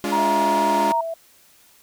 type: chord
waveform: sawtooth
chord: D diminished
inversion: second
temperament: equal with one note detuned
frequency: 207.7 / 287.1 / 349.2 Hz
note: Ab3 / D4 / F4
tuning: 0 / -39 / 0 cents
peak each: -23 dBFS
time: 0.04-0.92 s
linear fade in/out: 0 ms
type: tone with pitch glide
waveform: sine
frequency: 945 to 933.1 Hz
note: A#5 to A#5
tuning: +23 to +1 cents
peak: -18 dBFS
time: 0.12-1.01 s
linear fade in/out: 5 ms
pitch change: -22 cents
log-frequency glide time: 0.65-0.84 s
type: tone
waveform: sine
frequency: 659.3 Hz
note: E5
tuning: in tune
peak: -25 dBFS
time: 0.17-1.14 s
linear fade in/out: 5 ms
effects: white hiss -54 dBFS RMS until 1.82 s